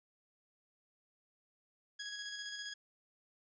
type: tone with tremolo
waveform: 15% pulse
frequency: 1661.2 Hz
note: G#6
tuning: in tune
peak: -34 dBFS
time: 1.99-2.74 s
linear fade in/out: 10 ms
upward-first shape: square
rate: 15 Hz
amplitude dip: 30%
effects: resampled to 16000 Hz